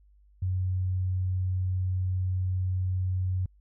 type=tone; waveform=sine; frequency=92.5 Hz; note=F#2; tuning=in tune; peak=-25 dBFS; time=0.42-3.46 s; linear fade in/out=5 ms; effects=added 50 Hz sine -56 dBFS peak until 3.6 s